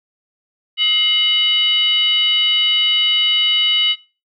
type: tone with frequency modulation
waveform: sine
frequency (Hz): 2960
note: F#7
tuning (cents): 0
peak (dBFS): -12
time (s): 0.77-3.96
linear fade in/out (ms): 50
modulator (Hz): 840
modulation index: 0.67
effects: noise-tail reverb RT60 0.3 s tail -18 dB re dry